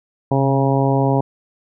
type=harmonic tone with a mistuned harmonic; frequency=136.6 Hz; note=C#3; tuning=25 cents flat; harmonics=1 / 2 / 3 / 4 / 5 / 6 / 7; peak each=-17 / -20 / -22 / -23 / -24 / -25 / -25 dBFS; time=0.31-1.21 s; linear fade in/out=5 ms; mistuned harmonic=1; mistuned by=-28 cents; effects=none